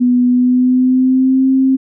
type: tone with pitch glide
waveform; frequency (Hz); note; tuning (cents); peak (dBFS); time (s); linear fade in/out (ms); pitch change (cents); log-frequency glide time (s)
sine; 246.9 to 264.6; B3 to C4; 0 to +20; -8; 0-1.77; 20; +120; 0.26-1.48
effects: none